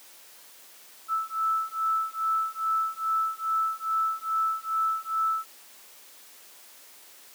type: beating tone pair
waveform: sine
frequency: 1313 / 1315.4 Hz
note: E6 / E6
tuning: -7 / -4 cents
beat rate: 2.4 Hz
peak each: -28 / -28 dBFS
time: 1.08-5.46 s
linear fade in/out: 50 ms
effects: white hiss -51 dBFS RMS until 7.34 s + high-pass 300 Hz 12 dB/octave